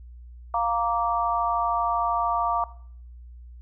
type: chord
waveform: sine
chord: Bb major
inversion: second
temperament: just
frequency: 699.2 / 932.3 / 1165.4 Hz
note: F5 / Bb5 / D6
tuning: +2 / 0 / -14 cents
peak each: -26 dBFS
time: 0.54-2.64 s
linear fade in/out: 2 ms
effects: noise-tail reverb RT60 0.6 s tail -19 dB re dry + added 60 Hz sine -41 dBFS peak until 3.61 s